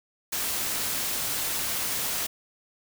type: noise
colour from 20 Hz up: white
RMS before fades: -29 dBFS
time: 0.32-2.27 s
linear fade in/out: 10 ms
effects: none